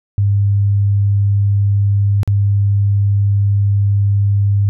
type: tone with dropouts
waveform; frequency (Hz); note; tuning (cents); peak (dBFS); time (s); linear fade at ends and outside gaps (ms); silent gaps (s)
sine; 100.7; G2; +47; -10; 0.18-4.69; 0; 2.232-2.276
effects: none